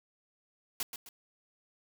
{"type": "noise with echo", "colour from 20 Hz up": "white", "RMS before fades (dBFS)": -34, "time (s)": [0.8, 0.83], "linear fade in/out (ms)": 2, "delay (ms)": 130, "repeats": 2, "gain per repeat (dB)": -8, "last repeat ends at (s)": 1.09, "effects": []}